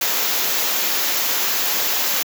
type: band-stop noise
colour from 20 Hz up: white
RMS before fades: -20 dBFS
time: 0.01-2.23 s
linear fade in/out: 5 ms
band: 7500 to 11000 Hz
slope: 96 dB/octave
effects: high-pass 300 Hz 12 dB/octave